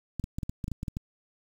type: clicks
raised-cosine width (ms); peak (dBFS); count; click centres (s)
5; -20; 11; 0.197 / 0.241 / 0.385 / 0.432 / 0.495 / 0.642 / 0.681 / 0.717 / 0.831 / 0.882 / 0.969
effects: 8-bit